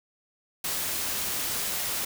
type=noise; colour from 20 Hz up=white; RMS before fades=-30 dBFS; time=0.64-2.05 s; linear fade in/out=5 ms; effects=none

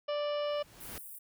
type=harmonic tone; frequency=587.3 Hz; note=D5; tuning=in tune; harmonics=1 / 2 / 3 / 4 / 5 / 6 / 7 / 8 / 9; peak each=-31 / -41 / -51 / -50 / -44 / -57 / -57 / -59 / -53 dBFS; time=0.08-0.63 s; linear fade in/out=10 ms
type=noise with exponential growth; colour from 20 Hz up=pink; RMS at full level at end=-43 dBFS; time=0.24-0.98 s; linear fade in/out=1 ms; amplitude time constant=160 ms
type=high-pass noise; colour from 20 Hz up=white; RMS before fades=-47 dBFS; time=0.8-1.19 s; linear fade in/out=10 ms; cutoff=8900 Hz; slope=48 dB/octave
effects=none

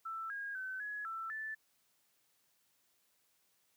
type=tone with pitch steps; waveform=sine; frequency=1328 / 1632 / 1526 / 1683 / 1332 / 1755 Hz; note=E6 / G#6 / G6 / G#6 / E6 / A6; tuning=+12 / -31 / -47 / +23 / +18 / -5 cents; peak=-39 dBFS; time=0.05-1.55 s; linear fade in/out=10 ms; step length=250 ms; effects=white hiss -75 dBFS RMS until 3.76 s + high-pass 80 Hz 12 dB/octave

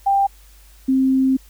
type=tone pair in turn; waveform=sine; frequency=791 / 264 Hz; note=G5 / C4; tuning=+15 / +16 cents; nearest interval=octave + perfect fifth; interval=1899 cents; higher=first; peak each=-13 / -13 dBFS; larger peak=neither; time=0.06-0.27 / 0.88-1.37 s; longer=second; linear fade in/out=10 ms; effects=added 50 Hz sine -45 dBFS peak until 1.49 s + white hiss -52 dBFS RMS until 1.49 s

